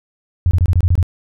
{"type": "tone bursts", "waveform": "sine", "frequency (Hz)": 88.4, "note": "F2", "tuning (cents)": 22, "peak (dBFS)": -9, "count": 8, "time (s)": [0.46, 1.028], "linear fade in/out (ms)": 0, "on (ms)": 50, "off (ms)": 24, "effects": []}